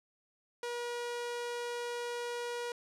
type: tone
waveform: sawtooth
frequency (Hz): 480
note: B4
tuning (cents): -49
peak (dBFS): -32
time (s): 0.63-2.72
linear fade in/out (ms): 2
effects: low-pass 9000 Hz 12 dB/octave